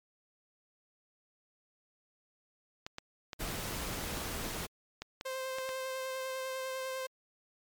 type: clicks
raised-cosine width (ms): 0.2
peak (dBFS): -23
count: 8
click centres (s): 2.865 / 2.984 / 3.332 / 4.171 / 5.02 / 5.211 / 5.585 / 5.691
type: noise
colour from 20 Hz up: pink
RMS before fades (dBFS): -38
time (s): 3.39-4.67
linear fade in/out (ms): 20
type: tone with vibrato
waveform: sawtooth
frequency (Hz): 523.3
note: C5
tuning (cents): 0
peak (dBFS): -32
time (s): 5.25-7.07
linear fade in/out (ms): 10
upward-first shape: sine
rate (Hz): 10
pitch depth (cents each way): 13
effects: MP3 96 kbps